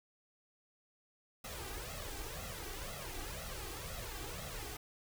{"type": "noise with flanger", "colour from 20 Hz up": "pink", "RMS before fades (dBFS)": -44, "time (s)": [1.44, 4.77], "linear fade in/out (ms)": 5, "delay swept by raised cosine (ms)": [1.5, 2.6], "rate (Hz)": 2, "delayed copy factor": 0.75, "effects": []}